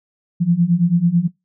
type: beating tone pair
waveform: sine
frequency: 167.3 / 176.4 Hz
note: E3 / F3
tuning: +26 / +18 cents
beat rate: 9.1 Hz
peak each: -17 / -14 dBFS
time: 0.4-1.28 s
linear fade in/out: 20 ms
effects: noise-tail reverb RT60 0.2 s tail -22 dB re dry